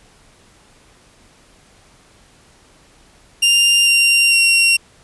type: tone with pitch steps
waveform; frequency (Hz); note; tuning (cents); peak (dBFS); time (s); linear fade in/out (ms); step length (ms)
sawtooth; 2794 / 2770 / 2746; F7 / F7 / F7; 0 / -15 / -30; -7; 3.42-4.77; 10; 450
effects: pink hiss -50 dBFS RMS until 5.03 s + resampled to 24000 Hz